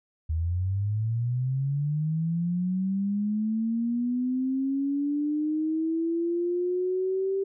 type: linear sweep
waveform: sine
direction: up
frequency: 77.5 to 392 Hz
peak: -24 dBFS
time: 0.29-7.44 s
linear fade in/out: 10 ms
effects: none